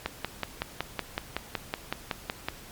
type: click train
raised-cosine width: 0.3 ms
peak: -12 dBFS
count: 14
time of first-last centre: 0.06-2.485 s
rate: 5.36 Hz
effects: pink hiss -47 dBFS RMS until 2.71 s + MP3 96 kbps